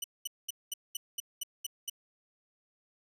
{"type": "tone bursts", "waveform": "15% pulse", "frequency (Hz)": 2970, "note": "F#7", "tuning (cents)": 6, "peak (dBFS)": -26, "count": 9, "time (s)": [0.02, 1.898], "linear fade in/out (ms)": 5, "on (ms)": 22, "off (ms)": 210, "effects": []}